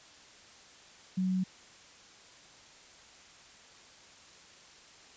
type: tone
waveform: sine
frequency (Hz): 186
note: F#3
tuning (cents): +9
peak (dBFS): -27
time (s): 1.17-1.44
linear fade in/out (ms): 10
effects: white hiss -55 dBFS RMS until 5.16 s + resampled to 16000 Hz

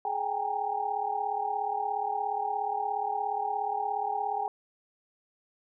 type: tone cluster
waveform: sine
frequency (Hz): 420 / 778 / 815 / 927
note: G#4 / G5 / G#5 / A#5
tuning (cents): +19 / -13 / -33 / -10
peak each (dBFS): -39 / -32 / -31 / -38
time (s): 0.05-4.48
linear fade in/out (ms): 2
effects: none

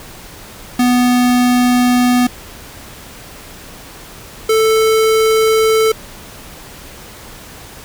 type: tone pair in turn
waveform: square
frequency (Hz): 246.9 / 440.9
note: B3 / A4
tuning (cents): 0 / +4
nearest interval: minor seventh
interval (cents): 1004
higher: second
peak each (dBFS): -10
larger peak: neither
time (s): 0.79-2.27 / 4.49-5.92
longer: first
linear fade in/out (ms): 5
effects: pink hiss -35 dBFS RMS until 7.84 s

